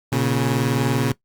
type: tone pair together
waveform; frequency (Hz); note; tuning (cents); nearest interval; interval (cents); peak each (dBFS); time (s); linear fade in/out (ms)
20% pulse; 118.52 / 138.7; A#2 / C#3; +29 / +1; minor third; 272; -16; 0.12-1.12; 5
effects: noise-tail reverb RT60 0.1 s tail -18 dB re dry + Opus 48 kbps